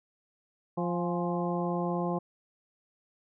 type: harmonic tone with a mistuned harmonic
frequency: 175.1 Hz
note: F3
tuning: 5 cents sharp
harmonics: 1 / 2 / 3 / 4 / 5 / 6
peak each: -31 / -34 / -36 / -37 / -38 / -39 dBFS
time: 0.77-2.19 s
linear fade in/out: 10 ms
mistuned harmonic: 5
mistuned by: -65 cents
effects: none